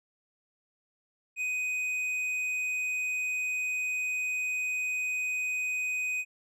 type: tone with tanh clipping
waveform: sine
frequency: 2500 Hz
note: D#7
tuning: 8 cents sharp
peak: -30 dBFS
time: 1.36-6.25 s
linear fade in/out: 50 ms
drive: 7 dB
effects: none